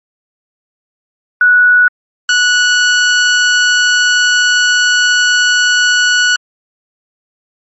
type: tone pair in turn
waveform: sine / sawtooth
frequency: 1471 / 1471 Hz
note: F#6 / F#6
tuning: -11 / -11 cents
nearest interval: unison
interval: 0 cents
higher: neither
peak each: -4 dBFS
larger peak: neither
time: 1.41-1.88 / 2.29-6.36 s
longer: second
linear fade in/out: 2 ms
effects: MP3 32 kbps